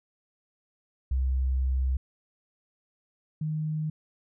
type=tone pair in turn; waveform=sine; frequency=65.1 / 154.83 Hz; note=C2 / D#3; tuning=-8 / -8 cents; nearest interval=octave + minor third; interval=1500 cents; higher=second; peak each=-23 / -27 dBFS; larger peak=first; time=1.11-1.97 / 3.41-3.9 s; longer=first; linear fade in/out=5 ms; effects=none